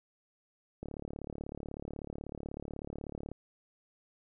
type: click train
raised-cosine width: 2 ms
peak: -27 dBFS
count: 91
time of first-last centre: 0.83-3.316 s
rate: 36.2 Hz
effects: none